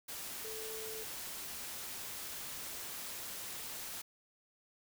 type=tone in noise; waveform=sine; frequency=440 Hz; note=A4; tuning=in tune; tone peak=-45 dBFS; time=0.44-1.04 s; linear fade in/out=10 ms; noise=white; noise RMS=-44 dBFS; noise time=0.08-4.02 s; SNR=-4 dB; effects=none